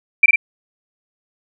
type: tone with echo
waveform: sine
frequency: 2349 Hz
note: D7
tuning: in tune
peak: -5 dBFS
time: 0.23-0.26 s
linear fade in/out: 5 ms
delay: 50 ms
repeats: 2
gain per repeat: -3 dB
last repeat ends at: 0.36 s
effects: none